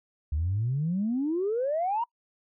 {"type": "exponential sweep", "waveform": "sine", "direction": "up", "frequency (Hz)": [71.1, 967], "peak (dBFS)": -24, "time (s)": [0.32, 2.04], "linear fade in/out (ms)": 5, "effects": ["noise-tail reverb RT60 0.1 s tail -26 dB re dry", "tanh soft clip ceiling -20 dBFS"]}